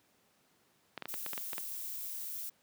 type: clicks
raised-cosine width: 0.3 ms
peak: -23 dBFS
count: 9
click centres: 0.977 / 1.023 / 1.056 / 1.141 / 1.263 / 1.333 / 1.378 / 1.532 / 1.581 s
type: noise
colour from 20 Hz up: violet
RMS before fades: -41 dBFS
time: 1.08-2.5 s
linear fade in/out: 10 ms
effects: pink hiss -70 dBFS RMS until 2.62 s + high-pass 150 Hz 12 dB/octave